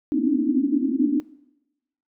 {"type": "band-pass noise", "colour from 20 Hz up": "white", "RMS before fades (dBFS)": -21, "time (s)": [0.12, 1.2], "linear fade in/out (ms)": 0, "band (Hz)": [240, 310], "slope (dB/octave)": 96, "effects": ["noise-tail reverb RT60 0.9 s tail -21 dB re dry"]}